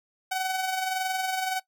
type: tone with amplitude modulation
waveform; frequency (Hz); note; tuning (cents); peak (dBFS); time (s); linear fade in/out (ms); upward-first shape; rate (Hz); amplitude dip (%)
sawtooth; 753; F#5; +30; -21; 0.31-1.6; 10; sine; 21.6; 45
effects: noise-tail reverb RT60 0.1 s tail -19 dB re dry